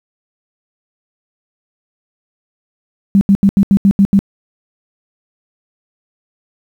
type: tone bursts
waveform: sine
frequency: 197.4 Hz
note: G3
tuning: 12 cents sharp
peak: -5 dBFS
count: 8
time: 3.15-4.191 s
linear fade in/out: 0 ms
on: 61 ms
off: 79 ms
effects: 7-bit